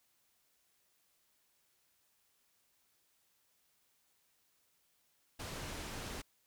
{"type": "low-pass noise", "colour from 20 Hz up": "pink", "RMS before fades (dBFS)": -44, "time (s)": [5.39, 6.22], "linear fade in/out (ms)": 10, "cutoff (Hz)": 9400, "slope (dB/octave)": 12, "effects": ["white hiss -75 dBFS RMS until 6.46 s"]}